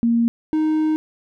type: tone pair in turn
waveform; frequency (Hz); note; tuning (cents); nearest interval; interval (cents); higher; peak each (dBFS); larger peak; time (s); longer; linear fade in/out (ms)
sine / triangle; 233.1 / 311.2; A#3 / D#4; 0 / 0; perfect fourth; 500; second; -14; neither; 0.03-0.28 / 0.53-0.96; second; 0
effects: none